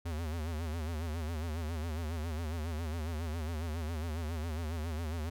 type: tone with vibrato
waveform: square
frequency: 80.3 Hz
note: E2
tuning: 45 cents flat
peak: -35 dBFS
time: 0.05-5.3 s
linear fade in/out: 10 ms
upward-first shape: sine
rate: 7.3 Hz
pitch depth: 120 cents each way
effects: none